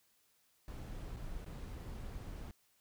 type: noise with dropouts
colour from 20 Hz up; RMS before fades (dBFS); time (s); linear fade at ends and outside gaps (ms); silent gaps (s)
brown; -45; 0.68-2.51; 1; 1.162-1.168 / 1.446-1.462
effects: white hiss -73 dBFS RMS until 2.8 s